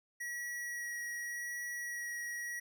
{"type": "tone with vibrato", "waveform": "square", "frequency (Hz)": 1917, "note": "A#6", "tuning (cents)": 48, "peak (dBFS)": -39, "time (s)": [0.2, 2.6], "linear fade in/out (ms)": 10, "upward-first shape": "sine", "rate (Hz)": 0.86, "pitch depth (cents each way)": 10, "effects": []}